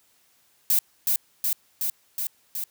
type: noise with echo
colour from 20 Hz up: violet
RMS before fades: -20 dBFS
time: 0.7-0.79 s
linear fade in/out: 2 ms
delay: 370 ms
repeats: 5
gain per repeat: -2 dB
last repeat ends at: 2.64 s
effects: white hiss -63 dBFS RMS until 2.7 s + high-pass 60 Hz 12 dB/octave